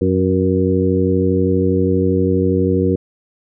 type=harmonic tone with a mistuned harmonic; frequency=92.5 Hz; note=F#2; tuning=in tune; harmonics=1 / 2 / 3 / 4 / 5; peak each=-19 / -19 / -19 / -19 / -19 dBFS; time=0.01-2.96 s; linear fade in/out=5 ms; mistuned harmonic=5; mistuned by=+29 cents; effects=none